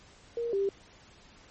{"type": "tone pair in turn", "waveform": "sine", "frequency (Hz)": [469.4, 394.7], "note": ["A#4", "G4"], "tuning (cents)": [12, 12], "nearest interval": "minor third", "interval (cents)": 300, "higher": "first", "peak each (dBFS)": [-29, -25], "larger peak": "second", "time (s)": [[0.37, 0.53], [0.53, 0.69]], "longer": "neither", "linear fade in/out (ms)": 2, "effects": ["pink hiss -56 dBFS RMS until 1.5 s", "MP3 32 kbps"]}